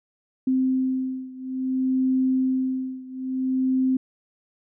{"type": "beating tone pair", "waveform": "sine", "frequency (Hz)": [259.9, 260.48], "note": ["C4", "C4"], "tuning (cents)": [-11, -8], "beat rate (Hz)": 0.58, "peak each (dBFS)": [-23, -25], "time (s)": [0.47, 3.97], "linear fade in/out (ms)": 5, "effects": []}